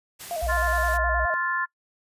white noise, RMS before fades -39 dBFS, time 0.19-0.98 s, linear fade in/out 20 ms
sine tone with vibrato, 664 Hz, E5, 12 cents sharp, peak -27 dBFS, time 0.31-1.34 s, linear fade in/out 0 ms, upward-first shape square, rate 9.6 Hz, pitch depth 77 cents each way
sine tone, 61.1 Hz, B1, 18 cents flat, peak -26 dBFS, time 0.42-1.26 s, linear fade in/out 10 ms
sine chord, F major, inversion second, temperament just, 1047.7 / 1396.9 / 1746.1 Hz, C6 / F6 / A6, +2 / 0 / -14 cents, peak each -28 / -31 / -26 dBFS, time 0.48-1.66 s, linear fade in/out 20 ms
effects noise-tail reverb RT60 0.1 s tail -21 dB re dry + resampled to 32000 Hz

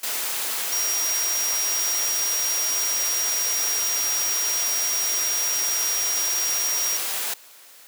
sine tone in noise, 5700 Hz, F8, 34 cents sharp, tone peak -23 dBFS, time 0.72-6.97 s, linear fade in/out 5 ms, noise white, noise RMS -27 dBFS, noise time 0.03-7.34 s, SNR +1 dB, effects white hiss -48 dBFS RMS until 7.87 s + high-pass 400 Hz 12 dB/octave

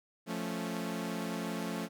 sawtooth chord, F augmented, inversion none, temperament equal, 174.61 / 220 / 277.2 Hz, F3 / A3 / C#4, 0 / 0 / 0 cents, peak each -35 / -34 / -37 dBFS, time 0.26-1.89 s, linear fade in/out 50 ms, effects none

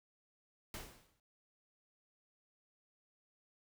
pink noise with exponential decay, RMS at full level -43 dBFS, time 0.74-1.2 s, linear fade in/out 2 ms, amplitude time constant 100 ms, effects none

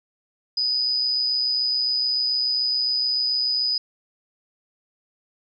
sine tone with amplitude modulation, 4978 Hz, D#8, in tune, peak -18 dBFS, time 0.57-3.78 s, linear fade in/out 5 ms, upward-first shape sine, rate 127 Hz, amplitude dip 40%, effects none

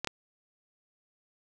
clicks, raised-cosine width 0.2 ms, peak -14 dBFS, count 2, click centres 0.046 / 0.073 s, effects none

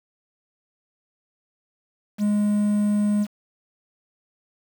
triangle tone with quantisation, 207.7 Hz, G#3, in tune, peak -16 dBFS, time 2.18-3.27 s, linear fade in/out 50 ms, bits 7, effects none

